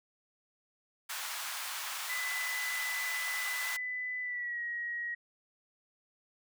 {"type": "high-pass noise", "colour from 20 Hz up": "pink", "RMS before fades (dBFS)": -39, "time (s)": [1.09, 3.77], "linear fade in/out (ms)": 10, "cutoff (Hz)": 930, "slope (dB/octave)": 24}
{"type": "tone with pitch glide", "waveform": "sine", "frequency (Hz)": [1999, 1896.6], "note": ["B6", "A#6"], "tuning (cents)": [20, 29], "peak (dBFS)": -34, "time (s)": [2.09, 5.15], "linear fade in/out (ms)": 10, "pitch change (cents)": -91, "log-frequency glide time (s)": [4.21, 4.6]}
{"effects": []}